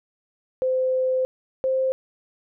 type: tone pair in turn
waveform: sine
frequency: 516 / 524.4 Hz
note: C5 / C5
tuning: -24 / +4 cents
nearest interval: unison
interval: 28 cents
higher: second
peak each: -19 dBFS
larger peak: neither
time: 0.62-1.25 / 1.64-1.92 s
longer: first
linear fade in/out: 0 ms
effects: none